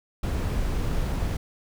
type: noise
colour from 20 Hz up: brown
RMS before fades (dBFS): -26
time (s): 0.23-1.37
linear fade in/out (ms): 5
effects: none